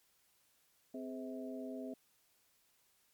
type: harmonic tone with a mistuned harmonic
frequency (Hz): 129.3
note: C3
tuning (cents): -20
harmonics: 2 / 3 / 4 / 5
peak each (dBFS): -43 / -49 / -52 / -48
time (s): 0.94-1.94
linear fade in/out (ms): 5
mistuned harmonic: 3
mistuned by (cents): +130
effects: white hiss -73 dBFS RMS until 3.13 s + MP3 96 kbps